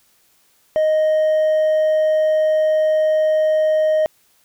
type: tone with hard clipping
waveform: sine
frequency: 622.3 Hz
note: D#5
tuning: in tune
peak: -14 dBFS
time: 0.76-4.06 s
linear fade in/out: 0 ms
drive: 2 dB
effects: white hiss -58 dBFS RMS until 4.44 s